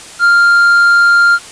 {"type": "tone with hard clipping", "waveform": "sine", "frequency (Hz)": 1396.9, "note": "F6", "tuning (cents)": 0, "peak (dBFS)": -6, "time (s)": [0.19, 1.39], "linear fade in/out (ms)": 50, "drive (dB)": 3, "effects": ["white hiss -32 dBFS RMS until 1.51 s", "resampled to 22050 Hz"]}